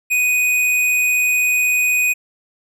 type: tone with tanh clipping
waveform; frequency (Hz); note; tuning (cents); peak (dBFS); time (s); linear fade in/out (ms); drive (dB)
sine; 2489; D#7; 0; -15; 0.1-2.14; 20; 18
effects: none